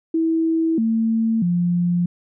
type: tone with pitch steps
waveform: sine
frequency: 325.4 / 225.1 / 175 Hz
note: E4 / A3 / F3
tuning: -22 / +40 / +4 cents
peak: -16 dBFS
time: 0.14-2.06 s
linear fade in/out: 5 ms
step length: 640 ms
effects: none